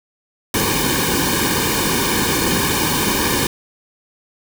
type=noise with comb filter; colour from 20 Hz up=pink; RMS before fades=-18 dBFS; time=0.54-3.47 s; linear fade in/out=2 ms; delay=1.5 ms; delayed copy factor=-0.95; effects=none